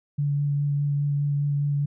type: tone with vibrato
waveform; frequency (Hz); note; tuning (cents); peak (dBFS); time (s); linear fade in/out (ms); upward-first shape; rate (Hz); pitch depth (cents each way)
sine; 143.8; D3; -36; -21; 0.18-1.86; 10; sine; 4.9; 12
effects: none